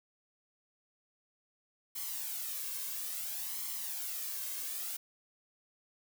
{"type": "noise with flanger", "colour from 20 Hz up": "blue", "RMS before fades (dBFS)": -39, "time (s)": [1.95, 4.97], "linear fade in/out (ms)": 10, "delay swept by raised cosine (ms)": [0.94, 1.88], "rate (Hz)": 0.59, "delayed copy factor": 0.6, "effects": []}